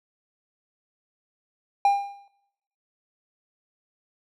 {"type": "tone with exponential decay", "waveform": "triangle", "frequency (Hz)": 802, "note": "G5", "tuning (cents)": 39, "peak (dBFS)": -12, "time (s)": [1.85, 2.28], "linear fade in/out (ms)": 2, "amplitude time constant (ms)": 92, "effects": ["noise-tail reverb RT60 0.9 s tail -21 dB re dry"]}